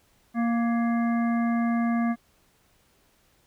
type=harmonic tone with a mistuned harmonic; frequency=233.1 Hz; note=A#3; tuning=in tune; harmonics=1 / 3 / 5 / 7 / 9; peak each=-22 / -32 / -36 / -39 / -41 dBFS; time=0.34-2.16 s; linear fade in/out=50 ms; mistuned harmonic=7; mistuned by=+40 cents; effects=pink hiss -64 dBFS RMS until 3.46 s